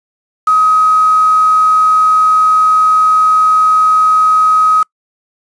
sine tone with quantisation, 1265 Hz, D#6, 28 cents sharp, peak -6 dBFS, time 0.47-4.83 s, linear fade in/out 5 ms, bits 4, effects noise-tail reverb RT60 0.1 s tail -26 dB re dry + resampled to 22050 Hz

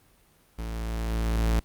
45% pulse tone with level ramp, 55.9 Hz, A1, 28 cents sharp, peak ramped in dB -31 to -20 dBFS, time 0.58-1.6 s, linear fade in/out 10 ms, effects pink hiss -61 dBFS RMS until 1.64 s + Opus 32 kbps

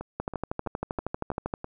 two click trains, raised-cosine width 1 ms, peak -21 / -15 dBFS, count 6 / 18, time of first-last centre 0.01-1.644 / 0.2-1.539 s, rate 3.06 / 12.7 Hz, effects none

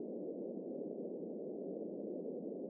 white band-pass noise, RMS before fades -44 dBFS, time 0-2.69 s, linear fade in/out 2 ms, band 190 to 540 Hz, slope 48 dB/octave, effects none

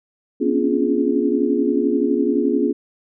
sine tone cluster, 241.2 / 273.9 / 285.5 / 347.4 / 418 Hz, B3 / C#4 / D4 / F4 / G#4, -41 / -21 / -49 / -9 / +11 cents, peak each -22 dBFS, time 0.4-2.73 s, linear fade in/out 20 ms, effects none

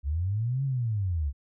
sine linear two-way sweep, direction up then down, 65.41 to 139.3 to 65.41 Hz, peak -25 dBFS, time 0.03-1.33 s, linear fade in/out 50 ms, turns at 0.64 s, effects none

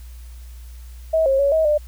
sine tone with pitch steps, 642 / 539 / 561 / 637 / 598 Hz, E5 / C#5 / C#5 / D#5 / D5, -46 / -49 / +21 / +41 / +31 cents, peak -14 dBFS, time 1.13-1.78 s, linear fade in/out 10 ms, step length 130 ms, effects added 60 Hz sine -35 dBFS peak until 1.87 s + white hiss -52 dBFS RMS until 1.87 s

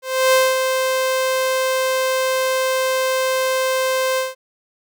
sawtooth tone with ADSR envelope, 521 Hz, C5, 7 cents flat, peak -7 dBFS, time 0.02-4.35 s, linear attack 310 ms, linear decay 220 ms, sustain -6 dB, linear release 170 ms, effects none

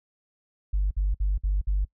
sine tone bursts, 48.86 Hz, G1, 5 cents flat, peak -20 dBFS, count 5, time 0.73-1.85 s, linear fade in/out 10 ms, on 180 ms, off 55 ms, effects noise-tail reverb RT60 0.1 s tail -24 dB re dry + tanh soft clip ceiling -17 dBFS

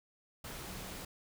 sine tone in noise, 187.6 Hz, F#3, 24 cents sharp, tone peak -52 dBFS, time 0.68-0.97 s, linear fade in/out 5 ms, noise pink, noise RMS -45 dBFS, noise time 0.44-1.05 s, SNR -10 dB, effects none

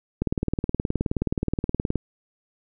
click train, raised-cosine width 3 ms, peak -10 dBFS, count 34, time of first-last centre 0.22-1.957 s, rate 19 Hz, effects none

